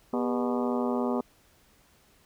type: harmonic tone with a mistuned harmonic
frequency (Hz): 122.3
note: B2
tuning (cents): -16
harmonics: 2 / 3 / 4 / 5 / 6 / 7 / 8 / 9 / 10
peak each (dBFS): -28 / -32 / -34 / -36 / -38 / -39 / -40 / -41 / -42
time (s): 0.13-1.21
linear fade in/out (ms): 5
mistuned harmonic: 3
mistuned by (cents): +140
effects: pink hiss -62 dBFS RMS until 2.25 s